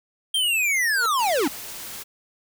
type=linear sweep; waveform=square; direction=down; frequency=3215 to 246.9 Hz; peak=-20 dBFS; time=0.34-1.48 s; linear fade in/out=5 ms
type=tone with exponential growth; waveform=20% pulse; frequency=466.2 Hz; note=A#4; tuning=in tune; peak=-24 dBFS; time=0.87-1.06 s; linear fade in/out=2 ms; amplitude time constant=40 ms
type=noise; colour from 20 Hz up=white; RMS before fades=-36 dBFS; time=1.18-2.04 s; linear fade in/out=20 ms
effects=none